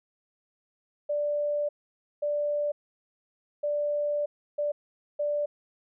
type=tone bursts at uneven times; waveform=sine; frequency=587.3 Hz; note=D5; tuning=in tune; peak=-25 dBFS; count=5; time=1.09-1.69 / 2.22-2.72 / 3.63-4.26 / 4.58-4.72 / 5.19-5.46 s; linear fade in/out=10 ms; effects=none